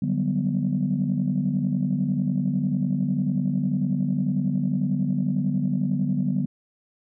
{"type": "chord", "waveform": "sine", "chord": "G major seventh", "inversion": "second", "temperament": "equal", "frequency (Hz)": [146.83, 185, 196, 246.9], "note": ["D3", "F#3", "G3", "B3"], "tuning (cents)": [0, 0, 0, 0], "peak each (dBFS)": -26, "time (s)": [0.02, 6.46], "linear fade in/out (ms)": 5, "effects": ["tanh soft clip ceiling -13 dBFS"]}